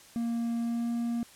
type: tone with pitch glide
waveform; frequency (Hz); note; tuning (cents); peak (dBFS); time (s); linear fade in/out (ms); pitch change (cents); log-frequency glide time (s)
triangle; 233.2 to 235.2; A#3 to A#3; +1 to +16; -26; 0.16-1.23; 0; +15; 0.6-0.9
effects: white hiss -54 dBFS RMS until 1.35 s + low-pass 11000 Hz 12 dB/octave